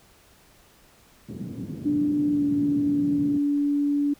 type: band-pass noise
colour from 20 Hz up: white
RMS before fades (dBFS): -34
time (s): 1.28-3.39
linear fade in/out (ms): 20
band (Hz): 110 to 270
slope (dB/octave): 24
type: tone with pitch glide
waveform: sine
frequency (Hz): 293.7 to 287.8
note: D4 to D4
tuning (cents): 0 to -35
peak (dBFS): -20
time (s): 1.85-4.14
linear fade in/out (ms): 10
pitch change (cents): -35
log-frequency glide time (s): 2.3-2.45
effects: pink hiss -56 dBFS RMS until 4.19 s